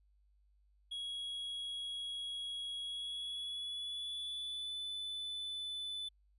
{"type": "tone with pitch glide", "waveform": "triangle", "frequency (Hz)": [3322, 3499], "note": ["G#7", "A7"], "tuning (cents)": [0, -10], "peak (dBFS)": -38, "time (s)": [0.91, 6.09], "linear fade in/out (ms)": 10, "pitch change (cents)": 90, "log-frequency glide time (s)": [2.81, 4.78], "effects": ["added 50 Hz sine -67 dBFS peak until 6.38 s", "resampled to 32000 Hz"]}